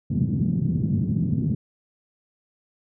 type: band-pass noise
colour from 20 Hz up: pink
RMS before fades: -23 dBFS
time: 0.1-1.55 s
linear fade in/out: 5 ms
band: 120 to 210 Hz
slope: 24 dB/octave
effects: none